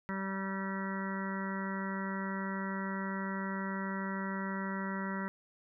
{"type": "harmonic tone", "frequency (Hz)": 193.3, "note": "G3", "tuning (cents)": -24, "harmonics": [1, 2, 3, 5, 6, 7, 8, 9, 10], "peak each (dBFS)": [-36, -46, -47, -43, -52, -44, -47, -50, -44], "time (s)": [0.09, 5.28], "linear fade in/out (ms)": 0, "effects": []}